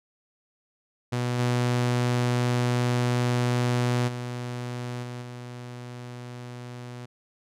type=tone with level steps; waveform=sawtooth; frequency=122.6 Hz; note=B2; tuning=12 cents flat; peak=-21 / -18 / -27 / -30 / -33 dBFS; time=1.12-7.06 s; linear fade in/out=10 ms; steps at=1.38 / 4.07 / 5.02 / 5.21 s; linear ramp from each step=20 ms; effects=low-pass 9000 Hz 12 dB/octave